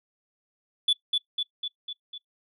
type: tone with echo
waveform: sine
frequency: 3457 Hz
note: A7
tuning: 31 cents flat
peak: -16 dBFS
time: 0.88-0.93 s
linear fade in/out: 5 ms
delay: 250 ms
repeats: 5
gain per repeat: -4 dB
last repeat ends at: 2.18 s
effects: noise-tail reverb RT60 0.1 s tail -19 dB re dry + tanh soft clip ceiling -17 dBFS